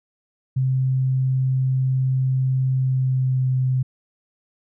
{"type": "tone with pitch glide", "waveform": "sine", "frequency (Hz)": [130.81, 129.31], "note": ["C3", "C3"], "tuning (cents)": [0, -20], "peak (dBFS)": -17, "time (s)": [0.56, 3.83], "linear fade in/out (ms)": 10, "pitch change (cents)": -20, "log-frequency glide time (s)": [2.73, 3.5], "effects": []}